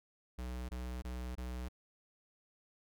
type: tone bursts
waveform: square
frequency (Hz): 62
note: B1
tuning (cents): +7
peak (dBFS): -40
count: 4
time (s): 0.38-1.686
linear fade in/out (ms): 10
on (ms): 310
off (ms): 22
effects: none